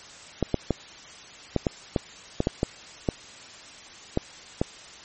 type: clicks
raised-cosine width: 2 ms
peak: -8 dBFS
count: 12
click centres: 0.427 / 0.543 / 0.707 / 1.563 / 1.668 / 1.962 / 2.404 / 2.471 / 2.631 / 3.088 / 4.174 / 4.615 s
effects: white hiss -45 dBFS RMS until 5.04 s + MP3 32 kbps